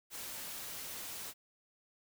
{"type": "noise", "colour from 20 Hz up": "white", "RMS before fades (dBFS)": -44, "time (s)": [0.1, 1.34], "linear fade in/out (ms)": 50, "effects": []}